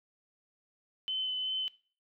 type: tone with vibrato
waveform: sine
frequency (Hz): 3041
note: F#7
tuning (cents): +47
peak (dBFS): -31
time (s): 1.08-1.68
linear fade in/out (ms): 0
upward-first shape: sine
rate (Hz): 2.7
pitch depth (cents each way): 11
effects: noise-tail reverb RT60 0.4 s tail -19 dB re dry